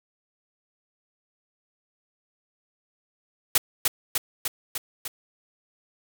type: noise with echo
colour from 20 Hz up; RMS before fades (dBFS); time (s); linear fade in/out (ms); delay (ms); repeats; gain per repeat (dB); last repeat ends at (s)
white; -18; 3.55-3.58; 5; 300; 5; -3; 5.08
effects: none